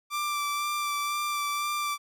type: tone with vibrato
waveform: sawtooth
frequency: 1174.7 Hz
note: D6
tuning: in tune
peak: -24 dBFS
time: 0.1-1.98 s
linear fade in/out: 50 ms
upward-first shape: sine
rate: 2 Hz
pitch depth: 16 cents each way
effects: none